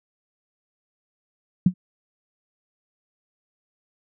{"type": "tone with exponential decay", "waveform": "sine", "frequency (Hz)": 181.4, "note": "F#3", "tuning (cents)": -34, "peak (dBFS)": -9, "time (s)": [1.66, 1.74], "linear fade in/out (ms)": 5, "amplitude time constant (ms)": 16, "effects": []}